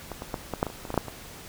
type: clicks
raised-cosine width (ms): 1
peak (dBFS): -20 / -20 / -15 / -15 / -8 / -17 / -27 / -24 / -18 / -14 / -7 / -21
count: 12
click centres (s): 0.117 / 0.221 / 0.342 / 0.537 / 0.629 / 0.667 / 0.701 / 0.852 / 0.904 / 0.942 / 0.977 / 1.083
effects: pink hiss -44 dBFS RMS until 1.48 s